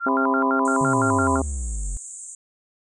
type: tone with vibrato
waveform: sine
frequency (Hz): 1177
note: D6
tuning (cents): +3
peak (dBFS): -21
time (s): 0-1.4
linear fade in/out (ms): 50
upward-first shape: square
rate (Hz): 5.9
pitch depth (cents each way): 280
type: harmonic tone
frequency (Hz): 133.5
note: C3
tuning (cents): +35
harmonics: 2 / 3 / 4 / 5 / 6 / 7 / 8 / 9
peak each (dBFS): -22 / -27 / -31 / -29 / -32 / -37 / -35 / -39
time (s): 0.06-1.42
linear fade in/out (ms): 5
type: band-pass noise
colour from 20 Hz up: white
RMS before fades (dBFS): -38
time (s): 0.65-2.35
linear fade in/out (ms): 2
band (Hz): 6800 to 8700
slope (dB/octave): 96
type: exponential sweep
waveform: triangle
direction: down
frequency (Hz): 145.7 to 42.91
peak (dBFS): -23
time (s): 0.81-1.97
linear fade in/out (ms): 0
effects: none